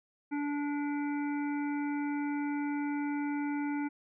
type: harmonic tone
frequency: 290 Hz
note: D4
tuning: 22 cents flat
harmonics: 1 / 3 / 5 / 7 / 8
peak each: -31 / -41 / -45 / -48 / -49 dBFS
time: 0.31-3.89 s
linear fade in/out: 20 ms
effects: none